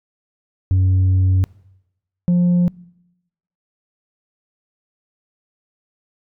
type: tone pair in turn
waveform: sine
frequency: 93.4 / 176.32 Hz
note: F#2 / F3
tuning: +17 / +17 cents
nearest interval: major seventh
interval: 1100 cents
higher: second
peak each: -9 dBFS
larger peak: neither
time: 0.71-1.44 / 2.28-2.68 s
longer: first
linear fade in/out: 0 ms
effects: noise-tail reverb RT60 0.9 s tail -25 dB re dry + tanh soft clip ceiling -11 dBFS